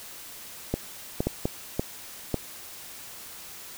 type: clicks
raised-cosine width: 2 ms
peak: -11 dBFS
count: 6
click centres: 0.74 / 1.205 / 1.27 / 1.455 / 1.795 / 2.343 s
effects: white hiss -43 dBFS RMS until 3.77 s